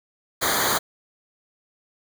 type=noise with comb filter; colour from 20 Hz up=pink; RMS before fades=-22 dBFS; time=0.41-0.79 s; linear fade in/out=20 ms; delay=0.37 ms; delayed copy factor=-1; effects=none